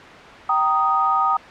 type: chord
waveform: sine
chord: Eb major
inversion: first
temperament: just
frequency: 777.8 / 933.4 / 1244.5 Hz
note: G5 / Bb5 / Eb6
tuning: -14 / +2 / 0 cents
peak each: -22 / -23 / -17 dBFS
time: 0.49-1.37 s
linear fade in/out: 5 ms
effects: white hiss -38 dBFS RMS until 1.5 s + low-pass 2000 Hz 12 dB/octave